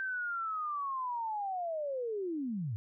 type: linear sweep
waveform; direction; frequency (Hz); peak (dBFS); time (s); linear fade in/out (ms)
sine; down; 1568 to 96; -33; 0-2.76; 0
effects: none